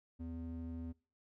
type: ring-modulated tone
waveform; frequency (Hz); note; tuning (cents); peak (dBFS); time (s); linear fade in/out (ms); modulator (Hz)
triangle; 164.81; E3; 0; -36; 0.19-0.93; 20; 85.6
effects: noise-tail reverb RT60 0.4 s tail -24 dB re dry